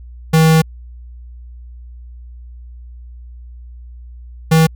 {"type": "tone pair in turn", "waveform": "square", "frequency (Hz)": [160, 160.69], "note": ["D#3", "E3"], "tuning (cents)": [49, -44], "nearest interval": "unison", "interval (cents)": 7, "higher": "second", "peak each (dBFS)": -8, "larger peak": "neither", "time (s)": [[0.33, 0.62], [4.51, 4.67]], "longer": "first", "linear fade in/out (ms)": 10, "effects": ["added 60 Hz sine -32 dBFS peak until 4.75 s"]}